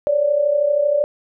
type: tone pair together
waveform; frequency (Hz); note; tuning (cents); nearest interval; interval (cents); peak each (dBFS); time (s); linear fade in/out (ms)
sine; 552.2 / 585; C#5 / D5; -7 / -7; minor second; 100; -21 / -15; 0.07-1.04; 0
effects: none

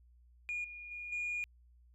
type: tone with level steps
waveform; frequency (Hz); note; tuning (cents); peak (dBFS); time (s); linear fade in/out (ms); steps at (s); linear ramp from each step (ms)
sine; 2434; D#7; -39; -34 / -45 / -41 / -33; 0.49-1.44; 0; 0.64 / 0.91 / 1.12; 5
effects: tanh soft clip ceiling -32 dBFS + added 60 Hz sine -60 dBFS peak until 1.94 s

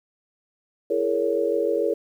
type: chord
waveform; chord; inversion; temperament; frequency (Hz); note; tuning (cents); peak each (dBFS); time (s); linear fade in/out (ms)
sine; A# half-diminished seventh; second; just; 335.6 / 419.5 / 466.2 / 559.4; E4 / G#4 / A#4 / C#5; +31 / +17 / 0 / +16; -28 / -25 / -24 / -26; 0.9-1.94; 5
effects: 9-bit

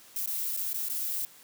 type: noise with dropouts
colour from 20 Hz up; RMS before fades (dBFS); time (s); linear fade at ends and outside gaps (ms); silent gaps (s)
violet; -32; 0.16-1.25; 1; 0.26-0.274 / 0.566-0.573 / 0.731-0.743 / 0.886-0.898
effects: white hiss -54 dBFS RMS until 1.43 s + high-pass 80 Hz 12 dB/octave

